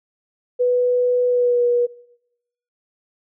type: tone with pitch glide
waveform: sine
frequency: 493.9 to 482.9 Hz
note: B4 to B4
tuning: 0 to -39 cents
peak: -14 dBFS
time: 0.59-1.87 s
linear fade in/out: 20 ms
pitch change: -39 cents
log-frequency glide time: 1.28-1.64 s
effects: noise-tail reverb RT60 0.9 s tail -24 dB re dry